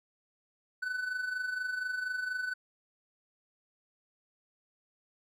triangle tone with amplitude modulation, 1500 Hz, F#6, 23 cents sharp, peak -28 dBFS, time 0.82-2.54 s, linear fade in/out 10 ms, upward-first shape sine, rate 24.2 Hz, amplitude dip 60%, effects none

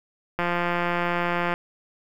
click train, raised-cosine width 0.5 ms, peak -10 dBFS, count 201, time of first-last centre 0.39-1.539 s, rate 174 Hz, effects 8-bit

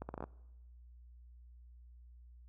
accelerating click train, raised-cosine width 1 ms, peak -27 dBFS, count 7, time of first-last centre 0.02-0.24 s, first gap 70 ms, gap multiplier 0.73, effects noise-tail reverb RT60 1.0 s tail -23 dB re dry + added 60 Hz sine -54 dBFS peak until 2.48 s

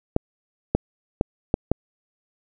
clicks, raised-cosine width 2 ms, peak -4 dBFS, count 5, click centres 0.164 / 0.75 / 1.211 / 1.541 / 1.716 s, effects none

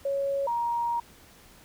sine tone pair in turn, 554.4 / 942.2 Hz, C#5 / A#5, 0 / +18 cents, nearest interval major sixth, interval 918 cents, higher second, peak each -25 dBFS, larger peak neither, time 0.05-0.47 / 0.47-1 s, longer second, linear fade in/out 5 ms, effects pink hiss -54 dBFS RMS until 1.64 s

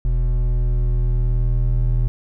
triangle tone pair together, 40.47 / 121.6 Hz, E1 / B2, -31 / -26 cents, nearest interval octave + perfect fifth, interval 1905 cents, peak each -14 / -20 dBFS, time 0.05-2.08 s, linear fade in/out 0 ms, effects none

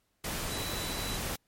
sine tone in noise, 3951 Hz, B7, in tune, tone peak -40 dBFS, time 0.51-1.17 s, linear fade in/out 5 ms, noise pink, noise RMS -35 dBFS, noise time 0.24-1.36 s, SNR -8 dB, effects pink hiss -75 dBFS RMS until 1.47 s + MP3 64 kbps

